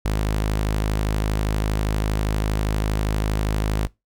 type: tone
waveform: sawtooth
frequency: 52.5 Hz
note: G#1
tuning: 19 cents sharp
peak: -16 dBFS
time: 0.05-3.87 s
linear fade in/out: 5 ms
effects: noise-tail reverb RT60 0.2 s tail -22 dB re dry